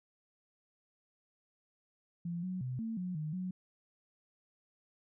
sine tone with pitch steps, 171.6 / 184.4 / 127.1 / 224.7 / 181.4 / 153.6 / 184 Hz, F3 / F#3 / C3 / A3 / F#3 / D#3 / F#3, -30 / -6 / -50 / +37 / -34 / -22 / -9 cents, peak -35 dBFS, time 2.25-3.51 s, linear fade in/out 5 ms, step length 180 ms, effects none

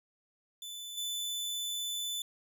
sawtooth tone with level steps, 3504 Hz, A7, 8 cents flat, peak -38 / -31 dBFS, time 0.62-2.22 s, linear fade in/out 2 ms, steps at 0.97 s, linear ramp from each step 10 ms, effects none

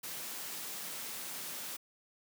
white high-pass noise, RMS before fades -42 dBFS, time 0.03-1.77 s, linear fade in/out 10 ms, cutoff 130 Hz, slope 48 dB/octave, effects none

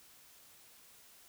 silence, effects white hiss -60 dBFS RMS until 1.28 s

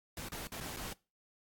pink noise with dropouts, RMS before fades -43 dBFS, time 0.17-0.93 s, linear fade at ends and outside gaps 2 ms, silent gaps 0.287-0.319 / 0.472-0.519 / 0.602-0.609 / 0.764-0.769 s, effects noise-tail reverb RT60 0.3 s tail -22 dB re dry + AAC 64 kbps

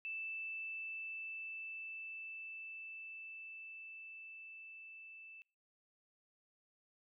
sine tone with level ramp, 2643 Hz, E7, 4 cents sharp, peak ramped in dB -40 to -52 dBFS, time 0.05-5.42 s, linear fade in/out 0 ms, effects noise-tail reverb RT60 0.4 s tail -26 dB re dry

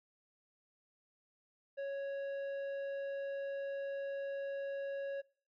sine tone with tanh clipping, 554 Hz, C#5, 1 cent flat, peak -39 dBFS, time 1.77-5.22 s, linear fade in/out 20 ms, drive 9 dB, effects noise-tail reverb RT60 0.5 s tail -24 dB re dry

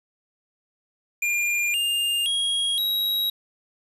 square tone with pitch steps, 2404 / 2810 / 3284 / 3838 Hz, D7 / F7 / G#7 / A#7, +40 / +10 / -20 / +50 cents, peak -22 dBFS, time 1.22-3.3 s, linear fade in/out 5 ms, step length 520 ms, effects resampled to 32000 Hz + 8-bit

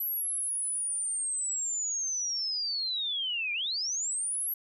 sine linear two-way sweep, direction down then up, 11840 to 2349 to 11840 Hz, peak -29 dBFS, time 0-4.54 s, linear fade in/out 5 ms, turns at 3.53 s, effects none

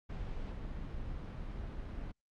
brown noise, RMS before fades -41 dBFS, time 0.09-2.12 s, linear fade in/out 10 ms, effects low-pass 4000 Hz 12 dB/octave + Opus 48 kbps

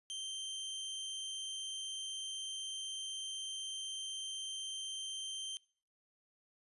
sawtooth tone, 3136 Hz, G7, in tune, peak -37 dBFS, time 0.1-5.57 s, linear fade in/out 0 ms, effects noise-tail reverb RT60 0.5 s tail -23 dB re dry + resampled to 24000 Hz

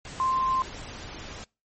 sine tone in noise, 1046.5 Hz, C6, in tune, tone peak -22 dBFS, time 0.2-0.62 s, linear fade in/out 0 ms, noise pink, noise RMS -40 dBFS, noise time 0.05-1.44 s, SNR +15 dB, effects noise-tail reverb RT60 0.3 s tail -26 dB re dry + MP3 32 kbps

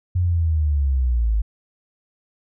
sine linear sweep, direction down, 91.4 to 51.2 Hz, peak -16 dBFS, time 0.15-1.42 s, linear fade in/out 10 ms, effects none

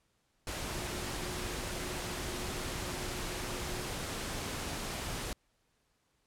sine tone in noise, 360.6 Hz, F#4, 45 cents flat, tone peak -46 dBFS, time 0.75-3.9 s, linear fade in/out 2 ms, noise pink, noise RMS -38 dBFS, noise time 0.47-5.33 s, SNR -11 dB, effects pink hiss -75 dBFS RMS until 6.26 s + low-pass 11000 Hz 12 dB/octave

